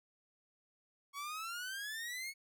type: exponential sweep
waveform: sawtooth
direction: up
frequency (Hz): 1108.7 to 2217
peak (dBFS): -37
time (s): 1.13-2.34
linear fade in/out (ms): 50
effects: none